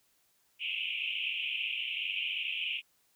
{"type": "band-pass noise", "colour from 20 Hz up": "pink", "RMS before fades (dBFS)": -35, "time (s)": [0.59, 2.82], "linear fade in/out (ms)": 50, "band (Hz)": [2400, 3100], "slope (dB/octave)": 96, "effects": ["white hiss -71 dBFS RMS until 3.15 s"]}